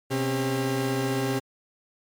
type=tone cluster; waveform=35% pulse; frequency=127.7 / 271 / 399.9 Hz; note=C3 / C#4 / G4; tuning=-42 / -39 / +35 cents; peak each=-27 dBFS; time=0.1-1.4 s; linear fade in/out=20 ms; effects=MP3 96 kbps

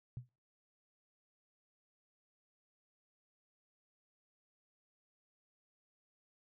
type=tone with exponential decay; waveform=sine; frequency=123.47 Hz; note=B2; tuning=in tune; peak=-37 dBFS; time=0.17-0.29 s; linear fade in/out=0 ms; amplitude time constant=25 ms; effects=noise-tail reverb RT60 0.3 s tail -24 dB re dry

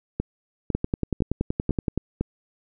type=two click trains; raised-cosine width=3 ms; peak=-10 / -11 dBFS; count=14 / 5; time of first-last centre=0.75-1.976 / 0.2-2.21 s; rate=10.6 / 1.99 Hz; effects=none

